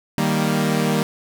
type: chord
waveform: sawtooth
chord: Eb major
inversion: none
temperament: equal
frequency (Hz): 155.56 / 196 / 233.1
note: Eb3 / G3 / Bb3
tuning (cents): 0 / 0 / 0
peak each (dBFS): -18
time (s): 0.18-1.03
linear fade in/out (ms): 0
effects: none